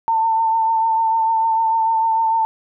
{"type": "tone with vibrato", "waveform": "sine", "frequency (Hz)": 898, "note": "A5", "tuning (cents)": 35, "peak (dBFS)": -14, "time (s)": [0.08, 2.45], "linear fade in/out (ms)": 0, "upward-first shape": "sine", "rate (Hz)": 6.7, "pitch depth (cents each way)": 24, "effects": []}